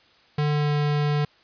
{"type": "tone with pitch glide", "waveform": "square", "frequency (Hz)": [148.6, 147.49], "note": ["D3", "D3"], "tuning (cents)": [21, 8], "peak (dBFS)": -21, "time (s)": [0.38, 1.25], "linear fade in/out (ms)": 5, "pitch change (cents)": -13, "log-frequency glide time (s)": [0.52, 0.72], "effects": ["white hiss -57 dBFS RMS until 1.43 s", "resampled to 11025 Hz"]}